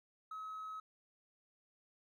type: tone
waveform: triangle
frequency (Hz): 1281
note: E6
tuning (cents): -50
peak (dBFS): -40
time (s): 0.31-0.8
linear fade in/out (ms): 5
effects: tanh soft clip ceiling -39 dBFS